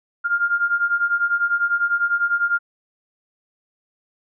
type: beating tone pair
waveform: sine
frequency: 1396.9 / 1406.9 Hz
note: F6 / F6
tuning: 0 / +12 cents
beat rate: 10 Hz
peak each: -22 / -19 dBFS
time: 0.24-2.59 s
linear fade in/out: 20 ms
effects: none